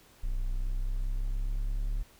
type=exponential sweep; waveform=triangle; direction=up; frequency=30.7 to 35.97 Hz; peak=-26 dBFS; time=0.23-2.03 s; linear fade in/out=10 ms; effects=pink hiss -59 dBFS RMS until 2.19 s